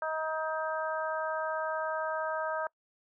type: harmonic tone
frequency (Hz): 315.5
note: D#4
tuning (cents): +24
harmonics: 2 / 3 / 4 / 5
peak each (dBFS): -34 / -36 / -37 / -38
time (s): 0.02-2.67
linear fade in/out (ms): 2
effects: noise-tail reverb RT60 0.1 s tail -25 dB re dry